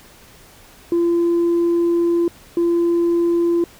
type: tone pair in turn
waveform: sine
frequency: 341.8 / 341.8 Hz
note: F4 / F4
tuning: -37 / -37 cents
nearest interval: unison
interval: 0 cents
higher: neither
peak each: -12 / -12 dBFS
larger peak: neither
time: 0.92-2.28 / 2.57-3.64 s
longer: first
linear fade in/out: 2 ms
effects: tanh soft clip ceiling -12 dBFS + pink hiss -46 dBFS RMS until 3.79 s